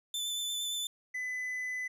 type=tone with vibrato; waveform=sawtooth; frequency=3520 Hz; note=A7; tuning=in tune; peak=-30 dBFS; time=0.14-0.87 s; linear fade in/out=2 ms; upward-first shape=sine; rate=8.7 Hz; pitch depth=18 cents each way
type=tone; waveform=triangle; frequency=2006 Hz; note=B6; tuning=26 cents sharp; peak=-32 dBFS; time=1.14-1.88 s; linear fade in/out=10 ms
effects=resampled to 32000 Hz